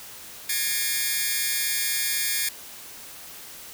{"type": "tone cluster", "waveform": "5% pulse", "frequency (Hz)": [1670, 1828, 2156, 2396], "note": ["G#6", "A#6", "C#7", "D7"], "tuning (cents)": [9, -34, -49, 34], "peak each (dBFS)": -19, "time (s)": [0.49, 2.49], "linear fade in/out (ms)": 5, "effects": ["white hiss -42 dBFS RMS until 3.73 s"]}